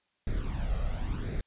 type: noise with flanger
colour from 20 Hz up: brown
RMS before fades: -31 dBFS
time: 0.27-1.41 s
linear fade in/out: 2 ms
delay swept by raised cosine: 0.49 to 1.59 ms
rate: 0.94 Hz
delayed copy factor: +0.65
effects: white hiss -75 dBFS RMS until 1.46 s + resampled to 8000 Hz